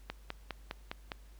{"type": "click train", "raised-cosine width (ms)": 0.3, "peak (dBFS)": -21, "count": 6, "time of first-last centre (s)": [0.1, 1.118], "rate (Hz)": 4.91, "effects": ["added 50 Hz sine -52 dBFS peak until 1.39 s", "pink hiss -65 dBFS RMS until 1.39 s"]}